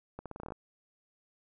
accelerating click train, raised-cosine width 1 ms, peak -27 dBFS, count 10, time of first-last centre 0.19-0.522 s, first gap 67 ms, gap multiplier 0.84, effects none

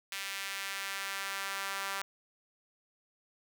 sawtooth tone with high-pass filter sweep, 196 Hz, G3, in tune, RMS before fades -38 dBFS, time 0.12-2.02 s, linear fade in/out 2 ms, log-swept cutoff 2200 to 1200 Hz, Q 1.3, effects none

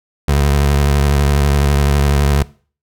25% pulse tone with vibrato, 71.1 Hz, C#2, 45 cents sharp, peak -7 dBFS, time 0.28-2.43 s, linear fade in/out 5 ms, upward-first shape sine, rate 12 Hz, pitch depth 51 cents each way, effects noise-tail reverb RT60 0.4 s tail -20 dB re dry

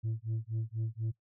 sine tone with tremolo, 112 Hz, A2, 31 cents sharp, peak -27 dBFS, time 0.03-1.12 s, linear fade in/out 20 ms, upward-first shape sine, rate 4.1 Hz, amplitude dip 100%, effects noise-tail reverb RT60 0.1 s tail -18 dB re dry + tanh soft clip ceiling -29 dBFS

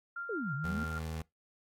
sine tone with tremolo, 1392 Hz, F6, 6 cents flat, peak -36 dBFS, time 0.16-0.99 s, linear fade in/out 5 ms, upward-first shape sine, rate 6.4 Hz, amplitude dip 40%
sine exponential two-way sweep, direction down then up, 496 to 131.6 to 243 Hz, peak -34 dBFS, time 0.29-0.84 s, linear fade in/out 5 ms, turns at 0.54 s
25% pulse tone, 79.9 Hz, D#2, 47 cents sharp, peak -33 dBFS, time 0.64-1.22 s, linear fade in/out 5 ms
effects noise-tail reverb RT60 0.2 s tail -23 dB re dry + AAC 48 kbps

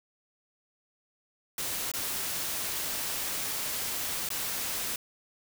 white noise with dropouts, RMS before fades -33 dBFS, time 1.58-4.96 s, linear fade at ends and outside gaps 2 ms, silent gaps 1.917-1.937 / 4.29-4.303 s, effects none

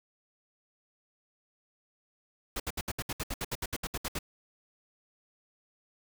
pink noise bursts, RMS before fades -34 dBFS, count 16, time 2.56-4.189 s, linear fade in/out 5 ms, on 39 ms, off 67 ms, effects none

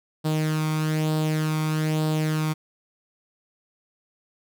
sawtooth tone with flanger, 155.56 Hz, D#3, in tune, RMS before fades -24 dBFS, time 0.24-2.54 s, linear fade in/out 20 ms, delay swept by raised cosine 0.23 to 0.88 ms, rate 1.1 Hz, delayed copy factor +0.55, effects none

